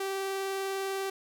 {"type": "tone with vibrato", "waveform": "sawtooth", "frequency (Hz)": 388.1, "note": "G4", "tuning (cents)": -17, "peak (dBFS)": -27, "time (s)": [0, 1.1], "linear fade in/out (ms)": 5, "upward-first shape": "sine", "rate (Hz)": 20, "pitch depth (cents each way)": 13, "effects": []}